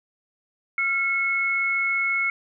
sine tone pair together, 1378 / 2187 Hz, F6 / C#7, -24 / -24 cents, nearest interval minor sixth, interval 800 cents, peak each -29 / -21 dBFS, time 0.78-2.3 s, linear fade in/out 2 ms, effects none

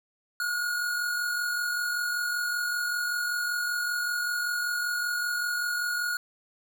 square tone pair together, 1399 / 1444.2 Hz, F6 / F#6, +3 / -42 cents, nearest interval minor second, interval 55 cents, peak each -39 / -28 dBFS, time 0.4-6.17 s, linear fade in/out 2 ms, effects 10-bit

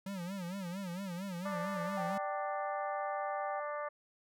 square tone with vibrato, 185 Hz, F#3, in tune, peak -39 dBFS, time 0.06-2.18 s, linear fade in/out 5 ms, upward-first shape sine, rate 4.4 Hz, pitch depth 140 cents each way
harmonic tone, 295.1 Hz, D4, 8 cents sharp, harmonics 2 / 3 / 4 / 5 / 6 / 7, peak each -39 / -46 / -41 / -51 / -48 / -54 dBFS, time 1.45-3.89 s, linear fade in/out 10 ms
sine tone with pitch glide, 778 to 785.2 Hz, G5 to G5, -13 to +3 cents, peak -38 dBFS, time 1.97-3.6 s, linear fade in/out 5 ms, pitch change +16 cents, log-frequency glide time 2.47-2.73 s
effects none

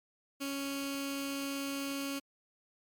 15% pulse tone with notch filter, 277.3 Hz, C#4, 1 cent sharp, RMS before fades -37 dBFS, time 0.4-2.2 s, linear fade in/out 20 ms, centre 760 Hz, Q 0.59, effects MP3 96 kbps

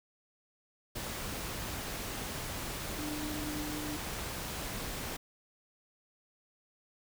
sine tone in noise, 300.2 Hz, D4, 38 cents sharp, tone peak -38 dBFS, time 2.98-3.97 s, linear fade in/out 10 ms, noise pink, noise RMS -39 dBFS, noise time 0.95-5.17 s, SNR -2 dB, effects none

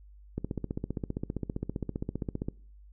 click train, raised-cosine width 3 ms, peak -19 dBFS, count 33, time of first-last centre 0.38-2.485 s, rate 15.2 Hz, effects noise-tail reverb RT60 0.5 s tail -23 dB re dry + added 50 Hz sine -50 dBFS peak until 2.92 s

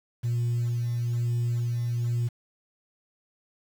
sine tone with tremolo, 119.2 Hz, A#2, 39 cents sharp, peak -21 dBFS, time 0.23-2.29 s, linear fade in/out 20 ms, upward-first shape sine, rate 1.1 Hz, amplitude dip 30%, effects tanh soft clip ceiling -22 dBFS + 8-bit

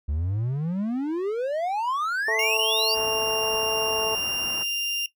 triangle exponential sweep, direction up, 69.3 to 4816 Hz, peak -22 dBFS, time 0.08-2.95 s, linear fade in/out 10 ms
harmonic tone, 220 Hz, A3, in tune, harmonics 2 / 3 / 4 / 5, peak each -27 / -30 / -32 / -36 dBFS, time 2.28-4.15 s, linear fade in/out 2 ms
35% pulse tone, 2794 Hz, F7, in tune, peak -23 dBFS, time 2.39-5.06 s, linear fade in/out 2 ms
white low-pass noise, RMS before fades -39 dBFS, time 2.94-4.64 s, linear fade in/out 20 ms, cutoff 1400 Hz, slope 24 dB/octave
effects noise-tail reverb RT60 0.1 s tail -17 dB re dry

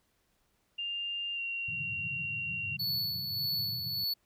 sine tone with pitch glide, 2800 to 2755 Hz, F7 to F7, +4 to -24 cents, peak -33 dBFS, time 0.78-2.77 s, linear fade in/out 10 ms, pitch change -28 cents, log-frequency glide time 1.34-1.4 s
pink band-pass noise, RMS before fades -45 dBFS, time 1.68-4.04 s, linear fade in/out 5 ms, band 100 to 170 Hz, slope 48 dB/octave
square tone with tremolo, 4435 Hz, C#8, in tune, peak -30 dBFS, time 2.79-4.14 s, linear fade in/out 10 ms, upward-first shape sine, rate 1.7 Hz, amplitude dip 45%
effects pink hiss -74 dBFS RMS until 4.25 s

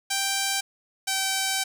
5% pulse tone pair in turn, 784 / 772.3 Hz, G5 / G5, 0 / -26 cents, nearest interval unison, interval 26 cents, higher first, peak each -12 dBFS, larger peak neither, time 0.1-0.61 / 1.07-1.64 s, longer second, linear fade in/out 10 ms, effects none

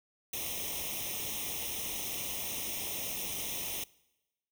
white noise with comb filter, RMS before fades -37 dBFS, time 0.33-3.84 s, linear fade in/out 5 ms, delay 0.33 ms, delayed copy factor +0.9, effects noise-tail reverb RT60 1.0 s tail -23 dB re dry

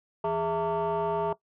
sine tone with frequency modulation, 659.3 Hz, E5, in tune, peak -23 dBFS, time 0.24-1.33 s, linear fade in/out 5 ms, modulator 246 Hz, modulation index 1.5, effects noise-tail reverb RT60 0.1 s tail -19 dB re dry + tanh soft clip ceiling -23 dBFS

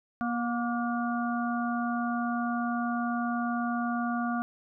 harmonic tone with a mistuned harmonic, 238.5 Hz, A#3, 40 cents sharp, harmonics 1 / 3 / 5 / 6, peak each -29 / -34 / -36 / -37 dBFS, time 0.21-4.42 s, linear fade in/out 0 ms, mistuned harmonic 5, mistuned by -38 cents, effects none

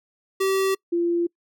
square / sine tone pair in turn, 385.3 / 343.3 Hz, G4 / F4, -30 / -30 cents, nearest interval major second, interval 200 cents, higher first, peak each -20 / -19 dBFS, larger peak second, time 0.4-0.75 / 0.92-1.27 s, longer neither, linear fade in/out 10 ms, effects noise-tail reverb RT60 0.1 s tail -26 dB re dry

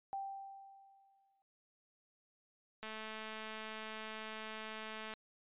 sine tone with exponential decay, 784 Hz, G5, in tune, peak -37 dBFS, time 0.13-1.42 s, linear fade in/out 0 ms, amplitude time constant 280 ms
click train, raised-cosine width 0.3 ms, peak -30 dBFS, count 504, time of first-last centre 2.83-5.137 s, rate 218 Hz
effects resampled to 8000 Hz

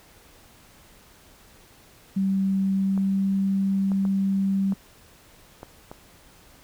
sine tone with pitch glide, 193.3 to 194.64 Hz, G3 to G3, -24 to -12 cents, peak -20 dBFS, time 2.16-4.74 s, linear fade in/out 10 ms, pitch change +12 cents, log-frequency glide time 2.7-3.28 s
clicks, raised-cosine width 1 ms, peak -24 dBFS, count 6, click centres 2.977 / 3.918 / 4.052 / 4.723 / 5.631 / 5.915 s
effects pink hiss -53 dBFS RMS until 6.63 s

